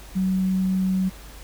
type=tone with quantisation; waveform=sine; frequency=188 Hz; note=F#3; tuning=28 cents sharp; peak=-19 dBFS; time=0.15-1.1 s; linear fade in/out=20 ms; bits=8; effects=added 50 Hz sine -41 dBFS peak until 1.43 s + pink hiss -45 dBFS RMS until 1.43 s